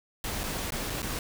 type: noise with dropouts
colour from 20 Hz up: pink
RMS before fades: -33 dBFS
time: 0.24-1.19 s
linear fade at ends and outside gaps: 1 ms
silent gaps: 0.434-0.438 / 0.705-0.721 / 0.899-0.902 / 1.02-1.028 s
effects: none